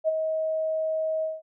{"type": "tone with ADSR envelope", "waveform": "sine", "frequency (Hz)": 634, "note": "D#5", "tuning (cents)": 32, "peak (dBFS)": -18, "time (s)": [0.04, 1.42], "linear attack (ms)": 41, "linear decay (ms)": 23, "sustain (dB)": -6, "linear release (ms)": 190, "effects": []}